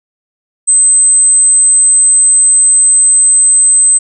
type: tone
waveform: sine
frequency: 8190 Hz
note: C9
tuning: 38 cents flat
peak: -4 dBFS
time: 0.67-3.99 s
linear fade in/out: 20 ms
effects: none